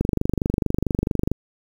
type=click train; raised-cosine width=3 ms; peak=-7 dBFS; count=33; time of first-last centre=0.01-1.316 s; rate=24.5 Hz; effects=7-bit